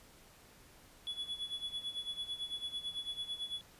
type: tone with tremolo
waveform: triangle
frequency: 3400 Hz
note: G#7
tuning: 40 cents sharp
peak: -34 dBFS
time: 1.07-3.61 s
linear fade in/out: 0 ms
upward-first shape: sine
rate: 9 Hz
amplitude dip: 80%
effects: pink hiss -60 dBFS RMS until 3.79 s + resampled to 32000 Hz